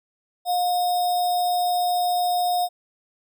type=tone with sample-and-hold; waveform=sine; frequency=713 Hz; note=F5; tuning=36 cents sharp; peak=-19 dBFS; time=0.45-2.69 s; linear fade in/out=50 ms; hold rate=4410 Hz; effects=none